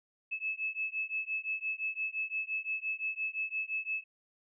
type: beating tone pair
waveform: sine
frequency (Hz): 2599 / 2604.8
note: E7 / E7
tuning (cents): -25 / -21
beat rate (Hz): 5.8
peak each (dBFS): -36 / -36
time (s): 0.31-4.04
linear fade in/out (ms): 20
effects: none